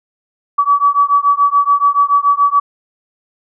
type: beating tone pair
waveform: sine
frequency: 1140 / 1147 Hz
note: C#6 / D6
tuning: +48 / -41 cents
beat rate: 7 Hz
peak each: -12 dBFS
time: 0.58-2.6 s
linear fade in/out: 10 ms
effects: none